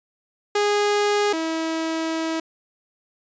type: tone pair in turn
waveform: sawtooth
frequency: 412.5 / 323.6 Hz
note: G#4 / E4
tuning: -12 / -32 cents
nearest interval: major third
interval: 420 cents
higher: first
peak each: -14 / -19 dBFS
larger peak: first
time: 0.55-1.33 / 1.33-2.4 s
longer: second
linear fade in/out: 5 ms
effects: resampled to 16000 Hz

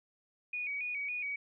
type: tone with vibrato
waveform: sine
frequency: 2360 Hz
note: D7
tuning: 8 cents sharp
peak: -34 dBFS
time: 0.53-1.36 s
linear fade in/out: 5 ms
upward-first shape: square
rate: 3.6 Hz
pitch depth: 73 cents each way
effects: none

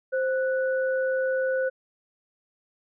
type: tone pair together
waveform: sine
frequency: 523.3 / 1480 Hz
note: C5 / F#6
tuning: 0 / 0 cents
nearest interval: octave + tritone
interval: 1800 cents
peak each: -23 / -31 dBFS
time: 0.12-1.7 s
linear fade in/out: 20 ms
effects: none

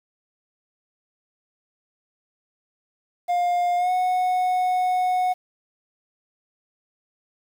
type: tone with pitch glide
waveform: triangle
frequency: 707 to 733.2 Hz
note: F5 to F#5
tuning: +21 to -16 cents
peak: -17 dBFS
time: 3.28-5.34 s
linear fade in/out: 20 ms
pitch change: +63 cents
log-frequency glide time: 3.77-3.91 s
effects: 8-bit

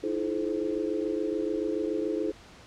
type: tone cluster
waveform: sine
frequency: 311.9 / 338.9 / 425.8 / 522 Hz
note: D#4 / E4 / G#4 / C5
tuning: +4 / +48 / +43 / -4 cents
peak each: -32 / -32 / -31 / -36 dBFS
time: 0.03-2.32 s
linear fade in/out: 10 ms
effects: pink hiss -51 dBFS RMS until 2.66 s + low-pass 6000 Hz 12 dB/octave

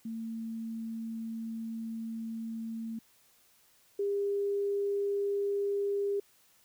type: tone pair in turn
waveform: sine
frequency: 225.7 / 402.2 Hz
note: A3 / G4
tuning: +44 / +44 cents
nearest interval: minor seventh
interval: 1000 cents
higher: second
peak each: -35 / -28 dBFS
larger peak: second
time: 0.05-2.99 / 3.99-6.2 s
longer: first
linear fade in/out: 5 ms
effects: white hiss -65 dBFS RMS until 6.64 s

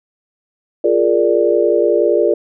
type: chord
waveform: sine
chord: Bb dominant seventh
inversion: second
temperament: equal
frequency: 349.2 / 415.3 / 466.2 / 587.3 Hz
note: F4 / Ab4 / Bb4 / D5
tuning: 0 / 0 / 0 / 0 cents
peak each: -16 dBFS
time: 0.84-2.34 s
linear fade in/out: 5 ms
effects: none

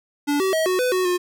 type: tone with pitch steps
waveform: square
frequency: 289 / 381.6 / 639 / 369 / 501 / 369.6 / 358 Hz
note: D4 / G4 / D#5 / F#4 / B4 / F#4 / F4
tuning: -28 / -47 / +46 / -5 / +25 / -2 / +43 cents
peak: -19 dBFS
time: 0.27-1.18 s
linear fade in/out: 20 ms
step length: 130 ms
effects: none

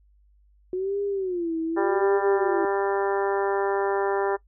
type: tone with vibrato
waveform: sine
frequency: 361.6 Hz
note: F#4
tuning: 40 cents flat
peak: -24 dBFS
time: 0.73-2.65 s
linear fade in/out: 2 ms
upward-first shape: sine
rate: 0.85 Hz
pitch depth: 190 cents each way
type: harmonic tone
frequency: 197.9 Hz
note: G3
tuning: 17 cents sharp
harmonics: 2 / 3 / 4 / 5 / 6 / 7 / 8 / 9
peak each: -24 / -32 / -29 / -32 / -38 / -36 / -41 / -37 dBFS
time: 1.76-4.37 s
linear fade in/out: 20 ms
effects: noise-tail reverb RT60 0.1 s tail -21 dB re dry + added 50 Hz sine -56 dBFS peak until 4.47 s

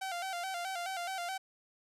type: tone with vibrato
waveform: sawtooth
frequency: 730 Hz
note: F#5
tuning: 24 cents flat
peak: -32 dBFS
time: 0.01-1.38 s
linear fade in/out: 10 ms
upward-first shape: square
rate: 4.7 Hz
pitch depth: 82 cents each way
effects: low-pass 12000 Hz 12 dB/octave

